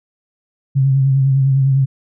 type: tone with vibrato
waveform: sine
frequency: 135.1 Hz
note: C#3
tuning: 44 cents flat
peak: -10 dBFS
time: 0.75-1.86 s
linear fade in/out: 20 ms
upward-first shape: triangle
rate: 9.9 Hz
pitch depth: 46 cents each way
effects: none